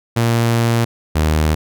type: tone pair in turn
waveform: sawtooth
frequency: 116.54 / 77.62 Hz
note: A#2 / D#2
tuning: 0 / -4 cents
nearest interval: perfect fifth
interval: 704 cents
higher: first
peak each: -9 dBFS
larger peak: neither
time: 0.16-0.85 / 1.15-1.55 s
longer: first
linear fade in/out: 10 ms
effects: none